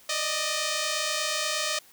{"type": "tone pair together", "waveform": "5% pulse", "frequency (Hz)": [595.6, 624], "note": ["D5", "D#5"], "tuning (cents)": [24, 5], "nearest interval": "minor second", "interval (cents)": 81, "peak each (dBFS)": [-19, -17], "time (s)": [0.09, 1.79], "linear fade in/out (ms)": 5, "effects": ["white hiss -55 dBFS RMS until 1.92 s"]}